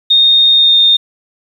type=tone with pitch glide; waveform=sine; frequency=3686 to 3654 Hz; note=A#7 to A#7; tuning=-20 to -35 cents; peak=-5 dBFS; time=0.1-0.97 s; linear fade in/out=10 ms; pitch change=-15 cents; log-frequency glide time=0.53-0.77 s; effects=7-bit